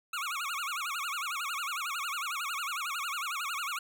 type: tone with vibrato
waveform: 25% pulse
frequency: 1253 Hz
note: D#6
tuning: 12 cents sharp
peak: -29 dBFS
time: 0.13-3.79 s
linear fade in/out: 5 ms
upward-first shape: sine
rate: 11 Hz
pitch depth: 250 cents each way
effects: none